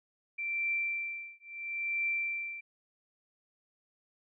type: tone with tremolo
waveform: sine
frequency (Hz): 2349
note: D7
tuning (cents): 0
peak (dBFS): -28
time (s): 0.38-2.61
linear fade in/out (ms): 10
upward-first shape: triangle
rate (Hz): 0.74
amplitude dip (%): 100
effects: none